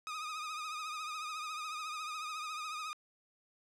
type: tone with vibrato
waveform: sawtooth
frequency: 1244 Hz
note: D#6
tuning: 1 cent flat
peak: -35 dBFS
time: 0.07-2.93 s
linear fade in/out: 0 ms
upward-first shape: triangle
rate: 14 Hz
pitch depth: 68 cents each way
effects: low-pass 8000 Hz 12 dB/octave